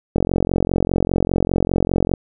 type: click train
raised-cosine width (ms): 2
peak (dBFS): -4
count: 90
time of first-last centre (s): 0.16-2.138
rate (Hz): 45
effects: none